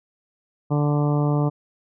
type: harmonic tone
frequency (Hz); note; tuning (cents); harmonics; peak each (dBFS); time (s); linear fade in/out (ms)
146.83; D3; 0; 1 / 2 / 3 / 4 / 5 / 6 / 7 / 8; -19 / -25 / -29 / -31 / -33 / -35 / -36 / -37; 0.7-1.5; 20
effects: none